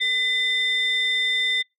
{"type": "tone pair together", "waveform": "sine", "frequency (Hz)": [2018, 3591], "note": ["B6", "A7"], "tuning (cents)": [37, 35], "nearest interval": "minor seventh", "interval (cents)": 998, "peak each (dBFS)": -21, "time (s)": [0, 1.63], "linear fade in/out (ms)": 20, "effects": ["noise-tail reverb RT60 0.2 s tail -26 dB re dry", "tanh soft clip ceiling -15 dBFS"]}